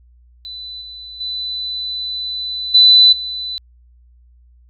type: tone with level steps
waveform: sine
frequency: 3996 Hz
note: B7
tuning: 20 cents sharp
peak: -28 / -31 / -21 / -5 / -22 dBFS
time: 0.45-3.58 s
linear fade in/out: 0 ms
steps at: 0.81 / 1.2 / 2.74 / 3.12 s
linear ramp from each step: 10 ms
effects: added 60 Hz sine -46 dBFS peak until 4.69 s